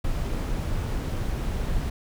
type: noise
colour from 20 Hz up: brown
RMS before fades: -27 dBFS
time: 0.04-1.9 s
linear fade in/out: 5 ms
effects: none